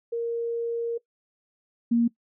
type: tone pair in turn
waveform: sine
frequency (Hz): 466.2 / 234.5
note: A#4 / A#3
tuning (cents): 0 / +11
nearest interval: octave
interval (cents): 1189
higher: first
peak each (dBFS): -25 / -18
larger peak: second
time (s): 0.12-0.98 / 1.91-2.08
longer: first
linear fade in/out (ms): 10
effects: noise-tail reverb RT60 0.1 s tail -20 dB re dry